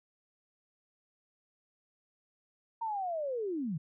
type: linear sweep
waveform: sine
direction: down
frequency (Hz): 932.3 to 140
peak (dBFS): -32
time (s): 2.81-3.78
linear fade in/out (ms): 10
effects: none

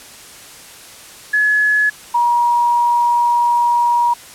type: tone pair in turn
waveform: sine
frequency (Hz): 1700 / 954.1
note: G#6 / A#5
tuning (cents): +40 / +40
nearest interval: minor seventh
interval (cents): 1000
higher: first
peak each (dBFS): -11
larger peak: neither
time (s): 1.33-1.9 / 2.14-4.14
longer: second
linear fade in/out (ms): 10
effects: white hiss -38 dBFS RMS until 4.34 s + low-pass 11000 Hz 12 dB/octave

